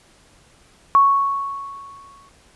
sine tone with exponential decay, 1108.7 Hz, C#6, in tune, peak -8 dBFS, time 0.95-2.29 s, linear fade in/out 0 ms, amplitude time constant 290 ms, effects pink hiss -53 dBFS RMS until 2.55 s + resampled to 24000 Hz

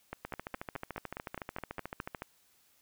two click trains, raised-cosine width 0.5 ms, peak -23 / -23 dBFS, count 28 / 10, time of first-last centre 0.25-2.221 / 0.13-2.001 s, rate 13.7 / 4.81 Hz, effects white hiss -68 dBFS RMS until 2.81 s

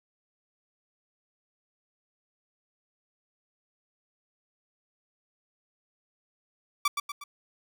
sawtooth tone with echo, 1157 Hz, D6, 26 cents flat, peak -18 dBFS, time 6.85-6.88 s, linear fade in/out 5 ms, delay 120 ms, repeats 3, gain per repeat -6 dB, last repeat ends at 7.24 s, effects none

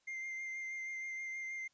triangle tone with vibrato, 2098 Hz, C7, 4 cents sharp, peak -38 dBFS, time 0.07-1.68 s, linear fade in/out 10 ms, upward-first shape sine, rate 6.3 Hz, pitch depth 16 cents each way, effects white hiss -75 dBFS RMS until 1.73 s + resampled to 16000 Hz

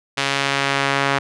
sawtooth tone with band-pass filter sweep, 138.59 Hz, C#3, in tune, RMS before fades -20 dBFS, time 0.17-1.19 s, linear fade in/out 10 ms, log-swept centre 3000 to 1600 Hz, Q 0.84, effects resampled to 24000 Hz

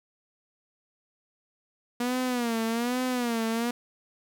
sawtooth tone with vibrato, 239.3 Hz, A#3, 46 cents sharp, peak -22 dBFS, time 2-3.71 s, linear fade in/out 5 ms, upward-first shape sine, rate 1.2 Hz, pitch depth 110 cents each way, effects none

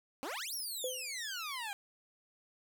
15% pulse exponential two-way sweep, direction up then down, 247.2 to 5790 to 782 Hz, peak -32 dBFS, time 0.23-1.73 s, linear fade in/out 0 ms, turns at 0.54 s
sine tone with exponential decay, 510 Hz, C5, 44 cents flat, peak -32 dBFS, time 0.84-1.15 s, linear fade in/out 2 ms, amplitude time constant 66 ms
effects none

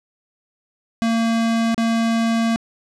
square tone with dropouts, 228.2 Hz, A#3, 37 cents flat, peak -17 dBFS, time 1.02-2.56 s, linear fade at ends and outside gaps 0 ms, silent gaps 1.745-1.779 s, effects low-pass 7000 Hz 12 dB/octave

